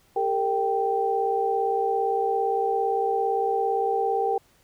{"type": "tone cluster", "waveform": "sine", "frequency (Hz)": [399.9, 457.5, 782], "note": ["G4", "A#4", "G5"], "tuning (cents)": [35, -32, -4], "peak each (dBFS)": [-28, -26, -24], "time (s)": [0.16, 4.38], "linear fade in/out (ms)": 5, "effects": ["pink hiss -61 dBFS RMS until 4.63 s"]}